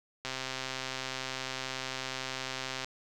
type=click train; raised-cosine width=0.2 ms; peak=-18 dBFS; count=341; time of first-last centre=0.25-2.845 s; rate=131 Hz; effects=none